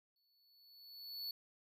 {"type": "tone with exponential growth", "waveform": "square", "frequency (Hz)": 4435, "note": "C#8", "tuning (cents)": 0, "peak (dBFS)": -40, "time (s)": [0.16, 1.31], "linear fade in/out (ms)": 2, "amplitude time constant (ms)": 250, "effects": []}